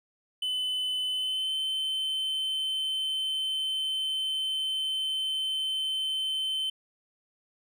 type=tone with pitch glide; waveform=triangle; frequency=3021 to 3076 Hz; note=F#7 to G7; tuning=+35 to -33 cents; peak=-26 dBFS; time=0.42-6.7 s; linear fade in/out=5 ms; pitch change=+32 cents; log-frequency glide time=1.09-1.54 s; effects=none